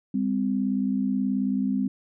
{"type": "tone pair together", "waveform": "sine", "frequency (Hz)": [200, 258.6], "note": ["G3", "C4"], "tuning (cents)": [35, -20], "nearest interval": "major third", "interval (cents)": 445, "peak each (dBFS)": [-25, -25], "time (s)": [0.14, 1.88], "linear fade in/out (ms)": 5, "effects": []}